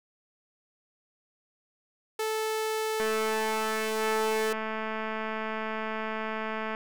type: tone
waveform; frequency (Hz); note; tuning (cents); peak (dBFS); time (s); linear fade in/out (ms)
sawtooth; 437.3; A4; -11; -24; 2.19-4.53; 5
type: click train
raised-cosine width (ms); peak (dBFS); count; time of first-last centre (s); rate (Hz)
0.5; -19; 822; 3-6.749; 219
effects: none